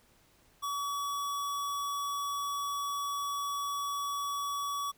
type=tone; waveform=square; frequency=1136 Hz; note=C#6; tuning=42 cents sharp; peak=-33 dBFS; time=0.62-4.92 s; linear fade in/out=20 ms; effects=pink hiss -65 dBFS RMS until 4.97 s